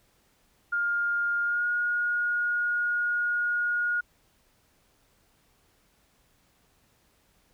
sine tone with pitch glide, 1410 to 1437.1 Hz, F6 to F6, +16 to +49 cents, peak -24 dBFS, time 0.72-4.01 s, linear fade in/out 10 ms, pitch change +33 cents, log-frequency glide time 1.44-1.66 s, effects pink hiss -66 dBFS RMS until 7.53 s

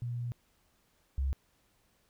sine tone pair in turn, 120.4 / 67.57 Hz, B2 / C#2, -44 / -44 cents, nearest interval minor seventh, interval 1000 cents, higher first, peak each -33 / -28 dBFS, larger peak second, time 0.02-0.32 / 1.18-1.33 s, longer first, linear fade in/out 0 ms, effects pink hiss -71 dBFS RMS until 2.09 s

